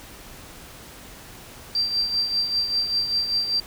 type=tone with tremolo; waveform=sine; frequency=4703 Hz; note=D8; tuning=2 cents sharp; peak=-18 dBFS; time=1.75-3.6 s; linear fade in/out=2 ms; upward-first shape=triangle; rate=5.1 Hz; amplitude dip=65%; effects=pink hiss -43 dBFS RMS until 3.66 s